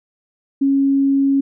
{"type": "tone", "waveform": "sine", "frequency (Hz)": 274.9, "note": "C#4", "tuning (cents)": -14, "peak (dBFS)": -12, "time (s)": [0.61, 1.41], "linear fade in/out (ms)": 10, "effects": []}